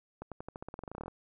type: accelerating click train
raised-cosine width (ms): 1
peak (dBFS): -27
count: 18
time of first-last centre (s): 0.22-1.081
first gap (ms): 97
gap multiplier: 0.91
effects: none